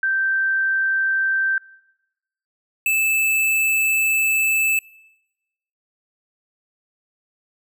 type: tone pair in turn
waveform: sine / square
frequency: 1562 / 2627 Hz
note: G6 / E7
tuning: -7 / -7 cents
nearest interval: major sixth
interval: 900 cents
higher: second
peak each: -17 dBFS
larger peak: neither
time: 0.03-1.58 / 2.86-4.79 s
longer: second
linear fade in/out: 2 ms
effects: noise-tail reverb RT60 1.0 s tail -24 dB re dry